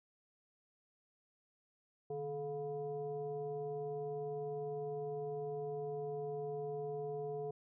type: tone with frequency modulation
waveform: sine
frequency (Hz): 429.9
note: A4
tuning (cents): -40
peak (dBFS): -38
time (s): 2.1-7.51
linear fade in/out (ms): 5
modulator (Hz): 280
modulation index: 0.73
effects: none